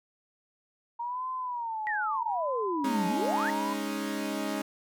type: tone with vibrato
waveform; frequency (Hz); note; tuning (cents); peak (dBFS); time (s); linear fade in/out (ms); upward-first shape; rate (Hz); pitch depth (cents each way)
sine; 932.3; A#5; 0; -31; 0.99-3.74; 10; sine; 0.78; 170
type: exponential two-way sweep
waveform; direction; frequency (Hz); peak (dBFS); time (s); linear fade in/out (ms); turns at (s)
sine; down then up; 1955 to 174.61 to 1955; -29; 1.87-3.5; 0; 3.07
type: chord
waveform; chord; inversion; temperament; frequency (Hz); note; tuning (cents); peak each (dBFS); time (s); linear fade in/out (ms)
sawtooth; Ab suspended fourth; none; equal; 207.7 / 277.2 / 311.1; Ab3 / Db4 / Eb4; 0 / 0 / 0; -31; 2.84-4.62; 5
effects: none